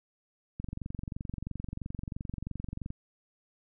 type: click train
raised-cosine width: 5 ms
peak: -24 dBFS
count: 54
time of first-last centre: 0.6-2.904 s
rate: 23 Hz
effects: none